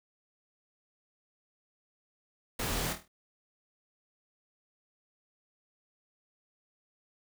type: noise with echo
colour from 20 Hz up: pink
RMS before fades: -34 dBFS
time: 2.59-2.93 s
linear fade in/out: 5 ms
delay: 25 ms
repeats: 6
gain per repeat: -6 dB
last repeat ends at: 3.08 s
effects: none